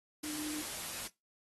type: tone in noise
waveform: sine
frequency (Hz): 302.8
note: D#4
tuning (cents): -47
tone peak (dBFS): -40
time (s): 0.23-0.62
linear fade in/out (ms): 10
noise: white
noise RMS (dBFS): -41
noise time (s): 0.23-1.08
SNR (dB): -2
effects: noise-tail reverb RT60 0.2 s tail -20 dB re dry + AAC 32 kbps